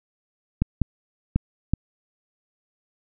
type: clicks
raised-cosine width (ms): 5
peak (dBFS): -7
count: 4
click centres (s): 0.62 / 0.817 / 1.36 / 1.736
effects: none